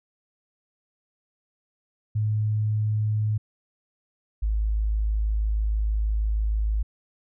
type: tone pair in turn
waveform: sine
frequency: 107.1 / 53.15 Hz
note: A2 / G#1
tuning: -46 / +41 cents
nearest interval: octave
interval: 1213 cents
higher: first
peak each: -21 dBFS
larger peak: neither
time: 2.15-3.38 / 4.42-6.83 s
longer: second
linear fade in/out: 10 ms
effects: none